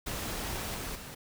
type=noise with level steps; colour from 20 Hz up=pink; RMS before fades=-36 / -38 / -44 dBFS; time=0.06-1.15 s; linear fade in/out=10 ms; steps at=0.74 / 0.95 s; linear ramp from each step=5 ms; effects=none